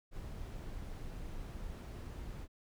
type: noise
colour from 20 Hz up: brown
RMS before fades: -44 dBFS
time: 0.11-2.48 s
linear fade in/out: 50 ms
effects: none